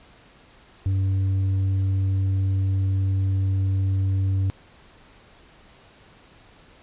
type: tone with tanh clipping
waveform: sine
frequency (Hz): 96.2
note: G2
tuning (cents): -32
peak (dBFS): -20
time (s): 0.86-4.5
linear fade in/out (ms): 0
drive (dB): 4
effects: pink hiss -52 dBFS RMS until 6.82 s + resampled to 8000 Hz